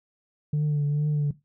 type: tone with vibrato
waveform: sine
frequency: 147.7 Hz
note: D3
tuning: 10 cents sharp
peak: -19 dBFS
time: 0.53-1.31 s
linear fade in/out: 5 ms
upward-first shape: triangle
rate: 2.3 Hz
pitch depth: 41 cents each way
effects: noise-tail reverb RT60 0.2 s tail -17 dB re dry + tanh soft clip ceiling -20 dBFS